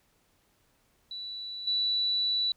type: tone with level steps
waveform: sine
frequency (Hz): 3951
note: B7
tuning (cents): 0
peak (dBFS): -36 / -25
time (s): 1.11-2.52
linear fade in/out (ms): 2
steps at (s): 1.67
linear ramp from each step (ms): 5
effects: pink hiss -69 dBFS RMS until 2.56 s